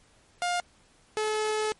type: tone pair in turn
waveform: sawtooth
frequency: 707 / 430.1 Hz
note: F5 / A4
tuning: +21 / -39 cents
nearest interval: major sixth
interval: 860 cents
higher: first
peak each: -22 dBFS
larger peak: neither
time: 0.42-0.6 / 1.17-1.72 s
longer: second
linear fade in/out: 0 ms
effects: pink hiss -61 dBFS RMS until 1.79 s + MP3 48 kbps